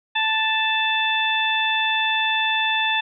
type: harmonic tone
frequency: 880 Hz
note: A5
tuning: in tune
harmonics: 1 / 2 / 3 / 4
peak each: -24 / -24 / -24 / -24 dBFS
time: 0.15-3.01 s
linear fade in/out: 10 ms
effects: none